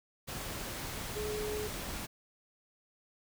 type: tone in noise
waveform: sine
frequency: 423 Hz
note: G#4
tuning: 32 cents sharp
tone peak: -35 dBFS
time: 1.15-1.68 s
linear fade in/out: 20 ms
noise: pink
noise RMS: -40 dBFS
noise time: 0.27-2.07 s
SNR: +2 dB
effects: none